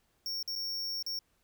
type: tone with dropouts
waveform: square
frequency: 5500 Hz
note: F8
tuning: 27 cents flat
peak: -34 dBFS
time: 0.26-1.19 s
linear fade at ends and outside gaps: 1 ms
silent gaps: 0.428-0.477 / 0.554-0.56 / 1.026-1.064 s
effects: pink hiss -73 dBFS RMS until 1.43 s

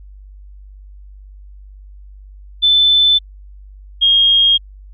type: tone pair in turn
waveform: sine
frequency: 3520 / 3247 Hz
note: A7 / G#7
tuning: 0 / -40 cents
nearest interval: minor second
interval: 140 cents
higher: first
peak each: -8 dBFS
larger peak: neither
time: 2.62-3.19 / 4.01-4.58 s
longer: neither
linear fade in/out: 20 ms
effects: added 49 Hz sine -35 dBFS peak until 4.93 s

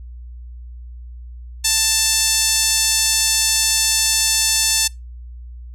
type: tone with band-pass filter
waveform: 5% pulse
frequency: 886 Hz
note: A5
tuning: 12 cents sharp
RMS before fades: -17 dBFS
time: 1.64-4.88 s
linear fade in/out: 10 ms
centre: 6400 Hz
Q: 0.77
effects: noise-tail reverb RT60 0.2 s tail -24 dB re dry + added 60 Hz sine -32 dBFS peak until 5.74 s

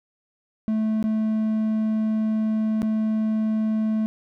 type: tone with dropouts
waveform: triangle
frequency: 218 Hz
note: A3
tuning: 16 cents flat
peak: -18 dBFS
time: 0.68-4.06 s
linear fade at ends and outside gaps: 0 ms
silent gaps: 1.027-1.04 / 2.819-2.829 s
effects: none

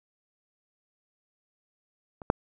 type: clicks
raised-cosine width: 1 ms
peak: -27 / -6 dBFS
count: 2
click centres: 2.218 / 2.301 s
effects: none

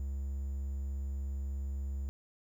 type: tone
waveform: triangle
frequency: 68.3 Hz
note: C#2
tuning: 25 cents flat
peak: -32 dBFS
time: 0-2.09 s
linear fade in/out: 0 ms
effects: 11-bit

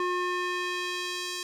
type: tone with band-pass filter sweep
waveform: square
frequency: 359 Hz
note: F4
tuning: 48 cents sharp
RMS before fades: -31 dBFS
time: 0-1.43 s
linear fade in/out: 2 ms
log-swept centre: 1100 to 5300 Hz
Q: 0.92
effects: none

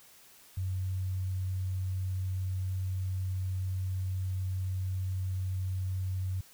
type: tone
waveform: sine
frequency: 93.6 Hz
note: F#2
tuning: 20 cents sharp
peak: -30 dBFS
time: 0.57-6.41 s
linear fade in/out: 5 ms
effects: white hiss -57 dBFS RMS until 6.53 s

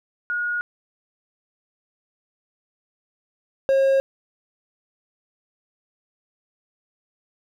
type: tone pair in turn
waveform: sine / triangle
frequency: 1442 / 540.1 Hz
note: F#6 / C#5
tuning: -45 / -45 cents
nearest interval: octave + perfect fourth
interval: 1700 cents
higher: first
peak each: -22 / -13 dBFS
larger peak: second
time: 0.3-0.61 / 3.69-4 s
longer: neither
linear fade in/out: 0 ms
effects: none

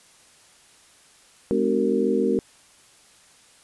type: tone cluster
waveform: sine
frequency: 209.2 / 255.6 / 302.3 / 377.4 / 459.9 Hz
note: G#3 / C4 / D#4 / F#4 / A#4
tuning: +13 / -40 / -50 / +34 / -23 cents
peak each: -26 / -25 / -29 / -24 / -24 dBFS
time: 1.51-2.39 s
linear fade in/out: 0 ms
effects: white hiss -54 dBFS RMS until 3.63 s + resampled to 24000 Hz

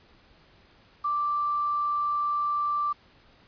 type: tone with quantisation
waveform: sine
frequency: 1174.7 Hz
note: D6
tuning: in tune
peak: -24 dBFS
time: 1.04-2.93 s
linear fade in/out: 10 ms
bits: 8
effects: pink hiss -58 dBFS RMS until 3.47 s + resampled to 11025 Hz

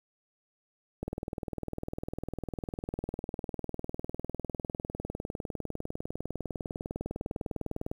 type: click train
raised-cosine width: 2 ms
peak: -21 dBFS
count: 138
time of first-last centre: 1.03-7.914 s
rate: 19.9 Hz
effects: 9-bit

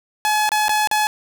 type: tone with dropouts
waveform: sawtooth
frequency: 850 Hz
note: G#5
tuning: 40 cents sharp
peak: -12 dBFS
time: 0.25-1.07 s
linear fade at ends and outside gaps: 0 ms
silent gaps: 0.491-0.518 / 0.683-0.693 / 0.873-0.913 s
effects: none

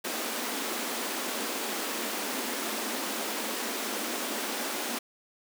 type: high-pass noise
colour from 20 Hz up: pink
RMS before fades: -33 dBFS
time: 0.04-4.99 s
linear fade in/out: 10 ms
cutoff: 210 Hz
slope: 96 dB/octave
effects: none

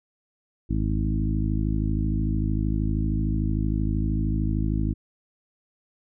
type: harmonic tone with a mistuned harmonic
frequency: 53.1 Hz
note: G#1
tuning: 39 cents sharp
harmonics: 1 / 2 / 3 / 4 / 5 / 6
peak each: -25 / -28 / -30 / -31 / -32 / -33 dBFS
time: 0.69-4.94 s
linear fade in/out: 20 ms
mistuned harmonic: 1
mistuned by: +32 cents
effects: none

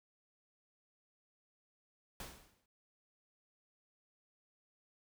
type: noise with exponential decay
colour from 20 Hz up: pink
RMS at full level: -44 dBFS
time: 2.2-2.66 s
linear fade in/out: 2 ms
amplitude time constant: 100 ms
effects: none

